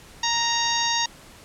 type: harmonic tone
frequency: 932.3 Hz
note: A#5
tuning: in tune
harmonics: 1 / 2 / 3 / 4 / 5 / 6 / 7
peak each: -26 / -29 / -32 / -27 / -30 / -29 / -30 dBFS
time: 0.23-1.06 s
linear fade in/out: 5 ms
type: click train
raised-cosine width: 0.3 ms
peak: -30 dBFS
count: 73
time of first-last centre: 0.34-0.858 s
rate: 139 Hz
effects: pink hiss -47 dBFS RMS until 1.44 s + low-pass 11000 Hz 12 dB/octave